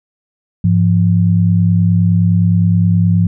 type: tone pair together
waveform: sine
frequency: 102.57 / 172.2 Hz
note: G#2 / F3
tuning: -21 / -24 cents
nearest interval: major sixth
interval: 897 cents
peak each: -11 dBFS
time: 0.64-3.27 s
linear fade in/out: 5 ms
effects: none